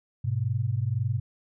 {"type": "tone pair together", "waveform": "sine", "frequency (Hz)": [103.83, 125.72], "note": ["G#2", "B2"], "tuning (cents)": [0, 31], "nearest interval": "minor third", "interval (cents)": 331, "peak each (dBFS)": -27, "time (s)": [0.24, 1.2], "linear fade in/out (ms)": 10, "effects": []}